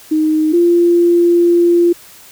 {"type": "tone pair in turn", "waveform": "sine", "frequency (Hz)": [311.1, 345.3], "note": ["D#4", "F4"], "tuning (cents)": [0, -20], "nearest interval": "major second", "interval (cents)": 180, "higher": "second", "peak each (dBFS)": [-10, -7], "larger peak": "second", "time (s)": [[0.11, 0.53], [0.53, 1.93]], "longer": "second", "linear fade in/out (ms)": 10, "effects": ["white hiss -40 dBFS RMS until 2.31 s"]}